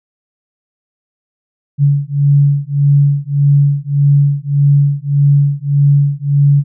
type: beating tone pair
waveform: sine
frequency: 141.5 / 143.2 Hz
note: C#3 / D3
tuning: +36 / -43 cents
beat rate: 1.7 Hz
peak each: -11 dBFS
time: 1.78-6.64 s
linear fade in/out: 50 ms
effects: none